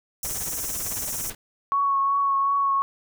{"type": "high-pass noise", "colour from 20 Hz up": "pink", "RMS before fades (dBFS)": -30, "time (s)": [0.23, 1.3], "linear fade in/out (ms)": 2, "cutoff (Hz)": 5500, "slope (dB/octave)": 96}
{"type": "noise with tremolo", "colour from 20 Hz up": "pink", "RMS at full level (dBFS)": -35, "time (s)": [0.24, 1.35], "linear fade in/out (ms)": 5, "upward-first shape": "triangle", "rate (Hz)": 18, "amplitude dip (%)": 80}
{"type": "tone with vibrato", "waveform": "sine", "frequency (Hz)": 1108.7, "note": "C#6", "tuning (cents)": 0, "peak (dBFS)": -19, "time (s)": [1.72, 2.82], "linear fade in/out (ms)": 0, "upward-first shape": "triangle", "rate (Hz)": 2.7, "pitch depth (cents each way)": 21}
{"effects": []}